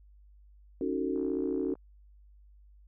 sine chord, D# half-diminished seventh, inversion third, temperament equal with one note detuned, 277.2 / 311.1 / 370 / 446.7 Hz, C#4 / D#4 / F#4 / A4, 0 / 0 / 0 / +26 cents, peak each -33 / -35 / -33 / -36 dBFS, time 0.81-1.74 s, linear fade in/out 2 ms
click train, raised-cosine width 1 ms, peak -39 dBFS, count 35, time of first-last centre 1.16-1.754 s, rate 57.2 Hz
effects added 50 Hz sine -54 dBFS peak until 2.87 s

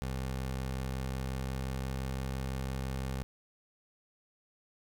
20% pulse tone with pitch glide, 65.41 to 65.94 Hz, C2 to C2, 0 to +14 cents, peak -29 dBFS, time 0.02-3.23 s, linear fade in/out 0 ms, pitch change +14 cents, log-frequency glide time 0.76-2.12 s, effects none

